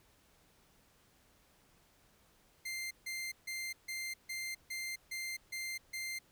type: tone bursts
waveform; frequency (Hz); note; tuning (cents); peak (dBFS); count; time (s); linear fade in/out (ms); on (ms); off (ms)
sawtooth; 2093; C7; 0; -35; 9; 2.65-6.19; 10; 260; 150
effects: pink hiss -68 dBFS RMS until 6.31 s